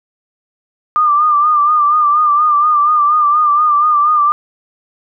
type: tone with vibrato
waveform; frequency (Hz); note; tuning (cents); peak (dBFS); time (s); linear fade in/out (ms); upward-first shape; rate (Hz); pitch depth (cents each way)
sine; 1198; D6; +34; -8; 0.96-4.32; 0; sine; 4.2; 53
effects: none